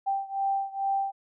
sine beating tone pair, 784 / 786.3 Hz, G5 / G5, 0 / +5 cents, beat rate 2.3 Hz, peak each -28 / -30 dBFS, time 0.06-1.12 s, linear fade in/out 20 ms, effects none

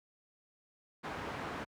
white low-pass noise, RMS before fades -41 dBFS, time 1.03-1.65 s, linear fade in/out 20 ms, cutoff 1300 Hz, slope 12 dB/octave, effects high-pass 60 Hz 12 dB/octave

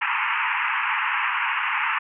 pink band-pass noise, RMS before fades -24 dBFS, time 0.01-1.99 s, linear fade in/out 10 ms, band 870 to 2800 Hz, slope 96 dB/octave, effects none

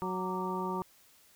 harmonic tone with a mistuned harmonic, 185 Hz, F#3, in tune, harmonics 1 / 2 / 3 / 4 / 5 / 6, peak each -37 / -37 / -47 / -46 / -36 / -40 dBFS, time 0.02-0.82 s, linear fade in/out 0 ms, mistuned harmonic 6, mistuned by +90 cents, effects white hiss -62 dBFS RMS until 1.35 s

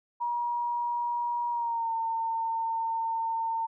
sine tone with pitch glide, 955 to 907.1 Hz, A#5 to A#5, +42 to -47 cents, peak -27 dBFS, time 0.2-3.67 s, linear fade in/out 20 ms, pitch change -89 cents, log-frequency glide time 1.5-1.92 s, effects none

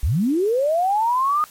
sine linear sweep, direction up, 49 to 1244.5 Hz, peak -16 dBFS, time 0.03-1.44 s, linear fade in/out 0 ms, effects white hiss -46 dBFS RMS until 1.5 s + MP3 64 kbps

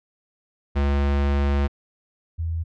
square / sine tone pair in turn, 70.5 / 82.42 Hz, C#2 / E2, +30 / 0 cents, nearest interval minor third, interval 270 cents, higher second, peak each -19 / -23 dBFS, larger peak first, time 0.75-1.68 / 2.38-2.64 s, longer first, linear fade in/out 20 ms, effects low-pass 3000 Hz 12 dB/octave

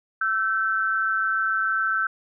sine tone pair together, 1336.5 / 1539 Hz, E6 / G6, +23 / -32 cents, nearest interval major second, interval 245 cents, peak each -24 / -23 dBFS, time 0.21-2.07 s, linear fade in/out 5 ms, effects none

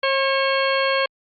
harmonic tone with a mistuned harmonic, 540 Hz, C#5, 45 cents flat, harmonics 1 / 2 / 3 / 4 / 5 / 6 / 8, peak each -21 / -24 / -26 / -27 / -28 / -29 / -30 dBFS, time 0.03-1.06 s, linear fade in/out 5 ms, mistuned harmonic 4, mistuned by +38 cents, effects Opus 48 kbps

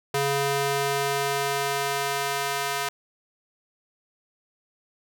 square tone with high-pass filter sweep, 140 Hz, C#3, 18 cents sharp, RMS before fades -26 dBFS, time 0.14-2.89 s, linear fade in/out 5 ms, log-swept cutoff 340 to 830 Hz, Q 0.76, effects none

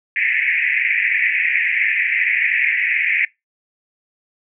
pink band-pass noise, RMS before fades -18 dBFS, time 0.16-3.25 s, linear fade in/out 2 ms, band 1800 to 2500 Hz, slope 96 dB/octave, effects noise-tail reverb RT60 0.2 s tail -23 dB re dry

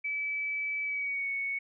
sine tone with pitch glide, 2300 to 2219 Hz, D7 to C#7, -37 to +1 cents, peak -30 dBFS, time 0.04-1.59 s, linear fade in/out 10 ms, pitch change -62 cents, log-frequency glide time 0.83-1.29 s, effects none

